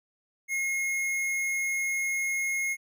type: tone with tanh clipping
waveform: sine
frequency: 2156 Hz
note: C#7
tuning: 49 cents flat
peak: -28 dBFS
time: 0.48-2.77 s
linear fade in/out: 50 ms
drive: 18 dB
effects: none